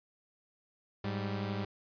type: tone pair together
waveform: sawtooth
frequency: 103.5 / 195.38 Hz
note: G#2 / G3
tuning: -5 / -5 cents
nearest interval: major seventh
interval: 1100 cents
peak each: -32 / -33 dBFS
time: 1.04-1.65 s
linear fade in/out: 5 ms
effects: resampled to 11025 Hz